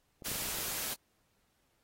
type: clicks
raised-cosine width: 2 ms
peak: -34 dBFS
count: 10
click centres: 0.222 / 0.284 / 0.316 / 0.357 / 0.423 / 0.455 / 0.487 / 0.546 / 0.586 / 0.684 s
type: noise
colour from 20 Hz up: white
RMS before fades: -37 dBFS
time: 0.24-0.95 s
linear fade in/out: 20 ms
effects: pink hiss -75 dBFS RMS until 1.83 s + AAC 48 kbps